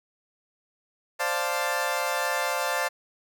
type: chord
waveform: 20% pulse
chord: D minor seventh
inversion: third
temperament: equal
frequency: 523.3 / 587.3 / 698.5 / 880 Hz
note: C5 / D5 / F5 / A5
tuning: 0 / 0 / 0 / 0 cents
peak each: -26 dBFS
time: 1.19-2.89 s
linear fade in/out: 20 ms
effects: none